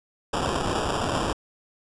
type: noise with sample-and-hold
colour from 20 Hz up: white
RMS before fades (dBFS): -26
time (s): 0.33-1.33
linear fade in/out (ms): 5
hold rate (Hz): 2100
effects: resampled to 22050 Hz